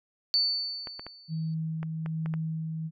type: tone with exponential decay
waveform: sine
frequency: 4500 Hz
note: C#8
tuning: 25 cents sharp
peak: -20 dBFS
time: 0.34-1.54 s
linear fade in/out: 0 ms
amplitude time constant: 260 ms
type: clicks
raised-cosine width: 0.5 ms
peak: -25 dBFS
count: 7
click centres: 0.872 / 0.995 / 1.066 / 1.83 / 2.061 / 2.26 / 2.339 s
type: tone with tremolo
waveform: sine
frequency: 160 Hz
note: D#3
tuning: 49 cents sharp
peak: -28 dBFS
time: 1.28-2.91 s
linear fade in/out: 50 ms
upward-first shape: sine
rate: 1.2 Hz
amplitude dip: 30%
effects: none